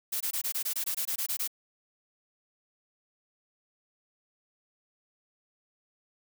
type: noise bursts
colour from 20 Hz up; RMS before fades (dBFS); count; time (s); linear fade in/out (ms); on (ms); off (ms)
blue; -31; 13; 0.12-1.477; 10; 85; 21
effects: none